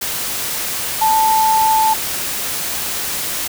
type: tone in noise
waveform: sine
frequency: 880 Hz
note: A5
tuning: in tune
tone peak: -11 dBFS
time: 1.01-1.94 s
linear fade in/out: 10 ms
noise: white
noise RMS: -22 dBFS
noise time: 0.01-3.48 s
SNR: +8 dB
effects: none